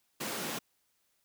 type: high-pass noise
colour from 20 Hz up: pink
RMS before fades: -37 dBFS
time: 0.2-0.59 s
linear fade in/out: 10 ms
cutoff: 170 Hz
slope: 24 dB/octave
effects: white hiss -75 dBFS RMS until 1.24 s